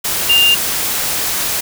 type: tone in noise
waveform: sine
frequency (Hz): 2800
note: F7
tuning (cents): +4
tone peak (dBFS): -8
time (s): 0.29-0.55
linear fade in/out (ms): 10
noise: white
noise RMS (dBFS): -18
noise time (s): 0.04-1.61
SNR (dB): +7
effects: none